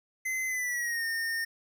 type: tone with pitch glide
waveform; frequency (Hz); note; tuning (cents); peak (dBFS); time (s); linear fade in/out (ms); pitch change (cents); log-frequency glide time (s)
square; 2051 to 1827.2; C7 to A#6; -35 to -35; -30; 0.25-1.45; 10; -200; 0.47-1.05
effects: none